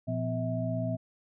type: tone cluster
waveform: sine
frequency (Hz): 118 / 173.9 / 253.5 / 645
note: A#2 / F3 / B3 / E5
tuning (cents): +22 / -7 / +45 / -38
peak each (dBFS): -32 / -36 / -35 / -34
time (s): 0.07-0.97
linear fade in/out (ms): 20
effects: none